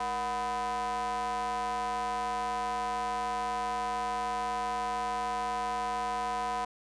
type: ring-modulated tone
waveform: square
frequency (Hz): 131.5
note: C3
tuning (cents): +9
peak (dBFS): -28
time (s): 0-6.65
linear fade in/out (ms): 5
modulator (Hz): 867
effects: resampled to 22050 Hz